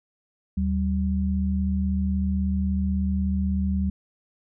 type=tone pair together; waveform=sine; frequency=76.5 / 192.77 Hz; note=D#2 / G3; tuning=-29 / -29 cents; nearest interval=octave + major third; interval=1600 cents; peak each=-24 dBFS; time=0.57-3.9 s; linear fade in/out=5 ms; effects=none